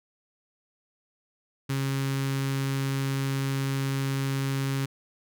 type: tone with notch filter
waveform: sawtooth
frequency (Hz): 136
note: C#3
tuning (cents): -33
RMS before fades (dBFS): -28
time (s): 1.69-4.86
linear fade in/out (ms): 10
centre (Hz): 650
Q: 0.93
effects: none